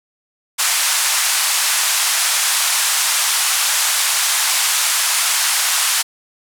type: band-pass noise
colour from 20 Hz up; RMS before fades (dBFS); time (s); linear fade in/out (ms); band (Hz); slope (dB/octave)
white; -17; 0.58-6.03; 20; 820 to 11000; 24
effects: none